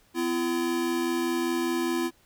square tone pair together, 253.9 / 338.9 Hz, B3 / E4, +48 / +48 cents, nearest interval perfect fourth, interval 500 cents, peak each -31 / -27 dBFS, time 0.14-2.11 s, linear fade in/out 50 ms, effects pink hiss -62 dBFS RMS until 2.25 s

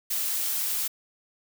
blue noise, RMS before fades -28 dBFS, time 0.1-0.88 s, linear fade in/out 10 ms, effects none

